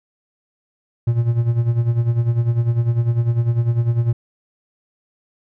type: tone with tremolo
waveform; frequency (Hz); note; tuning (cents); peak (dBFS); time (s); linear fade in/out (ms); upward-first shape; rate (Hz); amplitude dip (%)
triangle; 117.7; A#2; +17; -10; 1.07-4.13; 5; sine; 10; 70
effects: none